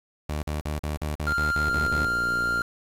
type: tone bursts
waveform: sawtooth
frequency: 75.3 Hz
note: D2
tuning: 44 cents sharp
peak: -23 dBFS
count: 10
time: 0.29-2.059 s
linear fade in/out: 5 ms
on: 140 ms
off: 41 ms
type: tone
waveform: triangle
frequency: 1394 Hz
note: F6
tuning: 4 cents flat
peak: -21 dBFS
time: 1.27-2.62 s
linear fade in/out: 2 ms
type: click train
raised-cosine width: 2 ms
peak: -22 dBFS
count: 56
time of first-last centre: 1.68-2.609 s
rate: 59.2 Hz
effects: resampled to 32000 Hz + 7-bit